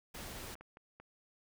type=noise; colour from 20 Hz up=pink; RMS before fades=-46 dBFS; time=0.14-0.55 s; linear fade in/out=10 ms
type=clicks; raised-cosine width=0.5 ms; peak=-38 dBFS; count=4; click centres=0.554 / 0.61 / 0.771 / 1 s
effects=none